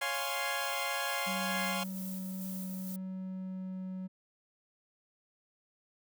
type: chord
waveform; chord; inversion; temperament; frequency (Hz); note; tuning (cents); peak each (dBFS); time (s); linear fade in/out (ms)
15% pulse; Db major seventh; none; equal; 554.4 / 698.5 / 830.6 / 1046.5; Db5 / F5 / Ab5 / C6; 0 / 0 / 0 / 0; -32; 0.01-1.84; 10
type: noise with tremolo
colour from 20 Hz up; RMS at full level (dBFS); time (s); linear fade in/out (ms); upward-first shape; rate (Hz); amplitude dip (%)
violet; -45; 0.14-2.96; 2; square; 2.2; 30
type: tone with pitch glide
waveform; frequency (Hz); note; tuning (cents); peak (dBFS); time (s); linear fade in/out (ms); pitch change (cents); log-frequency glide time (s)
triangle; 190 to 186.63; F#3 to F#3; +46 to +15; -35; 1.26-4.08; 20; -31; 1.41-3.88
effects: none